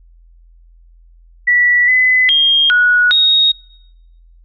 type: tone with pitch steps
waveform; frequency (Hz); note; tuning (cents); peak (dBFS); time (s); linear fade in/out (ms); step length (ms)
sine; 1950 / 2016 / 3226 / 1462 / 3751; B6 / B6 / G7 / F#6 / A#7; -23 / +35 / +49 / -21 / +10; -8; 1.47-3.52; 10; 410
effects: noise-tail reverb RT60 0.9 s tail -24 dB re dry + added 42 Hz sine -42 dBFS peak until 4.44 s